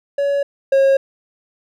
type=tone pair in turn; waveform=triangle; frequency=564 / 542.8 Hz; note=C#5 / C#5; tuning=+30 / -36 cents; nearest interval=minor second; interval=66 cents; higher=first; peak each=-13 / -8 dBFS; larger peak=second; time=0.18-0.43 / 0.72-0.97 s; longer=neither; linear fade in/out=5 ms; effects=none